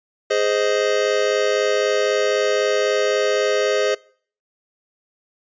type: chord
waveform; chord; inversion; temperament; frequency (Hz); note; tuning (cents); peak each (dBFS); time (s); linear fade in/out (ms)
square; Ab major; none; just; 415.3 / 519.1 / 623; Ab4 / C5 / Eb5; 0 / -14 / +2; -21 / -22 / -23; 0.3-3.95; 10
effects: noise-tail reverb RT60 0.5 s tail -24 dB re dry + resampled to 16000 Hz